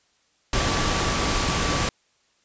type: tone in noise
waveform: sine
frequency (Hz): 1152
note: D6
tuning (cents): -34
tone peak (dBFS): -32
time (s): 0.53-1.89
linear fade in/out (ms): 2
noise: pink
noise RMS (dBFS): -23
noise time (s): 0.53-1.89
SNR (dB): -12
effects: white hiss -65 dBFS RMS until 2.44 s + resampled to 16000 Hz

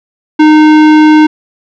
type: tone with tanh clipping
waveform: sine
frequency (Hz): 307.3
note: D#4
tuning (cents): -21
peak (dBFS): -3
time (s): 0.39-1.27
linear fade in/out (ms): 10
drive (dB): 18
effects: none

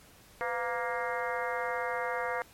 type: harmonic tone with a mistuned harmonic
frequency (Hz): 234.6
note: A#3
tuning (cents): +11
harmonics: 2 / 3 / 4 / 5 / 6 / 7 / 8 / 9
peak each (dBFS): -35 / -37 / -38 / -39 / -40 / -40 / -41 / -42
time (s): 0.41-2.42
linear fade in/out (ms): 0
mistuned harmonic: 2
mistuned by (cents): +120
effects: pink hiss -57 dBFS RMS until 2.53 s + MP3 64 kbps

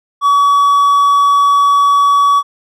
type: tone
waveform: triangle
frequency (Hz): 1135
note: C#6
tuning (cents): +41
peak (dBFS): -5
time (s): 0.21-2.43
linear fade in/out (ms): 50
effects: none

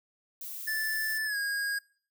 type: noise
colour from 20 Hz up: violet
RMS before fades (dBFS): -40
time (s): 0.41-1.18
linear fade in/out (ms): 2
type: tone with pitch glide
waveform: square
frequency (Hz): 1752 to 1634.7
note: A6 to G#6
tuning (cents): -8 to -28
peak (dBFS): -30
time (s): 0.67-1.79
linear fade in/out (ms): 10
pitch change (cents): -120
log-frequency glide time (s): 1.25-1.37
effects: noise-tail reverb RT60 0.5 s tail -23 dB re dry

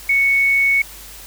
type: tone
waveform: sine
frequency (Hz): 2217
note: C#7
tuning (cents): 0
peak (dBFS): -12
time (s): 0.09-0.82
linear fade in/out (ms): 5
effects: added 50 Hz sine -42 dBFS peak until 1.26 s + white hiss -38 dBFS RMS until 1.26 s

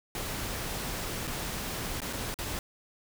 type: noise with dropouts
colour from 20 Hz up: pink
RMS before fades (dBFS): -35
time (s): 0.15-2.59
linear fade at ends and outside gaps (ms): 1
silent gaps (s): 1.272-1.276 / 2.004-2.018 / 2.128-2.132 / 2.342-2.388
effects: none

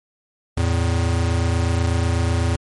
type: tone pair together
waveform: square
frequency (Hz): 84 / 112.13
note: E2 / A2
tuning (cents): +33 / +33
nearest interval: perfect fourth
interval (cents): 500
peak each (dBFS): -19 / -23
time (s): 0.57-2.56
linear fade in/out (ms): 5
effects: MP3 48 kbps

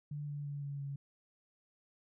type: tone with pitch steps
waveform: sine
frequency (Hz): 146.83 / 145.06 / 143.31 / 141.58 / 139.88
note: D3 / D3 / D3 / C#3 / C#3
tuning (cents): 0 / -21 / -42 / +37 / +16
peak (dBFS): -38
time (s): 0.11-0.96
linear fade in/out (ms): 5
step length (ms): 170
effects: none

